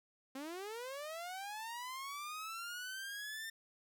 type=linear sweep; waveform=sawtooth; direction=up; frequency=258.4 to 1813 Hz; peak=-39 dBFS; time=0.35-3.5 s; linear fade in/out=5 ms; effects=none